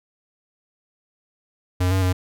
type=tone with pitch steps; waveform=square; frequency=90.9 / 94.7 / 91.7 Hz; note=F#2 / F#2 / F#2; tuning=-30 / +41 / -15 cents; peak=-18 dBFS; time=1.8-2.13 s; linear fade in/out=10 ms; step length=110 ms; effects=none